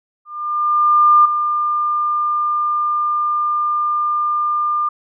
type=tone with ADSR envelope; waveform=sine; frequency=1200 Hz; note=D6; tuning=37 cents sharp; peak=-6 dBFS; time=0.25-4.89 s; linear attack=1000 ms; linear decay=8 ms; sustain=-9 dB; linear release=7 ms; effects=none